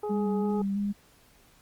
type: harmonic tone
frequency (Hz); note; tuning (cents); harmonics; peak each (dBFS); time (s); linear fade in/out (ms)
419.1; G#4; +16; 1 / 2 / 3; -30 / -36 / -45; 0.03-0.62; 5
type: tone with vibrato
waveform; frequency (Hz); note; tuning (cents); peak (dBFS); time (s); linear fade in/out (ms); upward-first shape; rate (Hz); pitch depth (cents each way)
sine; 200.2; G3; +37; -26; 0.09-0.93; 20; square; 3; 23
effects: pink hiss -60 dBFS RMS until 1.61 s + Opus 32 kbps